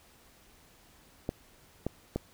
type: clicks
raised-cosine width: 2 ms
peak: -17 dBFS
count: 3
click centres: 1.291 / 1.866 / 2.16 s
effects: pink hiss -60 dBFS RMS until 2.33 s